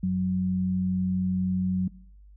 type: tone pair together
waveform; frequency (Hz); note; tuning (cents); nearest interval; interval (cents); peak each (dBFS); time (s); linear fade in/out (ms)
sine; 92.4 / 184.8; F#2 / F#3; -2 / -2; octave; 1200; -33 / -23; 0.03-1.88; 5
effects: noise-tail reverb RT60 0.7 s tail -22 dB re dry + added 50 Hz sine -48 dBFS peak until 2.36 s